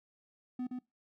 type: tone with echo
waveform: triangle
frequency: 250.8 Hz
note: B3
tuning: 27 cents sharp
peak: -32 dBFS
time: 0.59-0.67 s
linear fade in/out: 5 ms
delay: 120 ms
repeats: 1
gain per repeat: -3 dB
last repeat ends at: 0.79 s
effects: noise-tail reverb RT60 0.2 s tail -21 dB re dry